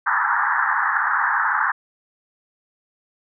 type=band-pass noise; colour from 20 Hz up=white; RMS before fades=-20 dBFS; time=0.06-1.72 s; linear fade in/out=10 ms; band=820 to 1800 Hz; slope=96 dB/octave; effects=none